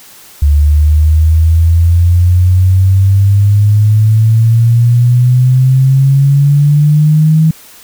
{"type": "exponential sweep", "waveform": "sine", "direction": "up", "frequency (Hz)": [72, 160], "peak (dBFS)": -4, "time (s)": [0.42, 7.51], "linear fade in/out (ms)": 5, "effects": ["white hiss -37 dBFS RMS until 7.83 s"]}